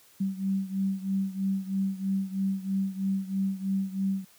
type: beating tone pair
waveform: sine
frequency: 192.5 / 195.6 Hz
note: G3 / G3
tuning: -31 / -4 cents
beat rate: 3.1 Hz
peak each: -28 / -31 dBFS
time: 0.2-4.25 s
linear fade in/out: 10 ms
effects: white hiss -58 dBFS RMS until 4.38 s + high-pass 60 Hz 12 dB/octave